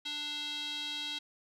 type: tone with band-pass filter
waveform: square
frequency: 295 Hz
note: D4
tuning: 8 cents sharp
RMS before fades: -38 dBFS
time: 0.05-1.19 s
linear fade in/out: 10 ms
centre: 3600 Hz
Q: 5.9
effects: none